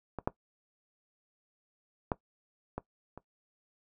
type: clicks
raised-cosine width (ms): 1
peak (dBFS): -22 / -14 / -15 / -21 / -30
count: 5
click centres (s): 0.187 / 0.275 / 2.118 / 2.78 / 3.176
effects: noise-tail reverb RT60 0.1 s tail -18 dB re dry